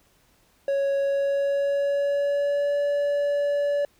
triangle tone with pitch glide, 554.4 to 574.6 Hz, C#5 to D5, 0 to -38 cents, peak -19 dBFS, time 0.68-3.85 s, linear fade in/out 2 ms, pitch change +62 cents, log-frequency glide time 0.97-2.77 s, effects pink hiss -62 dBFS RMS until 3.99 s

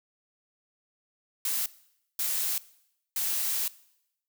blue noise bursts at uneven times, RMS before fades -29 dBFS, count 3, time 1.45-1.66 / 2.19-2.58 / 3.16-3.68 s, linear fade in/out 2 ms, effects noise-tail reverb RT60 0.8 s tail -20 dB re dry

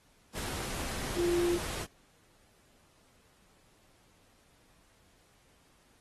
sine tone in noise, 347.4 Hz, F4, 9 cents flat, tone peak -26 dBFS, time 1.15-1.59 s, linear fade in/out 50 ms, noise pink, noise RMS -38 dBFS, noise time 0.33-1.87 s, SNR +9 dB, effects pink hiss -66 dBFS RMS until 6 s + AAC 32 kbps

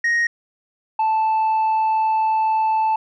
sine tone pair in turn, 1872 / 878.1 Hz, A#6 / A5, +7 / -4 cents, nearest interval octave + minor second, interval 1311 cents, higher first, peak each -13 dBFS, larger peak neither, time 0.04-0.27 / 0.99-2.96 s, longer second, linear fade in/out 5 ms, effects tanh soft clip ceiling -15 dBFS

